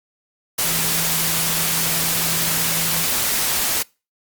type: tone in noise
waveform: sine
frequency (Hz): 164.81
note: E3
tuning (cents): 0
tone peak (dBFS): -30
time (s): 0.64-3.05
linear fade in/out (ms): 10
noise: white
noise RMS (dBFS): -20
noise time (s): 0.58-3.83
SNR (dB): -13
effects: noise-tail reverb RT60 0.3 s tail -25 dB re dry + Opus 48 kbps